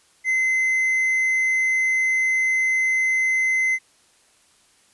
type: tone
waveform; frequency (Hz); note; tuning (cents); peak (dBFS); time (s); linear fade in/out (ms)
triangle; 2056; C7; -31; -16; 0.24-3.79; 50
effects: white hiss -58 dBFS RMS until 4.93 s + resampled to 24000 Hz